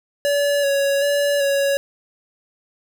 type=tone with vibrato; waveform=square; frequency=565 Hz; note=C#5; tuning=33 cents sharp; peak=-17 dBFS; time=0.25-1.77 s; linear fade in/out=0 ms; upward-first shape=square; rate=1.3 Hz; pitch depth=22 cents each way; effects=none